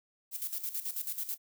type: noise with tremolo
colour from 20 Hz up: violet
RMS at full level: -35 dBFS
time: 0.31-1.38 s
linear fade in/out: 50 ms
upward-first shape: square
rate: 9.2 Hz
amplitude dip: 70%
effects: none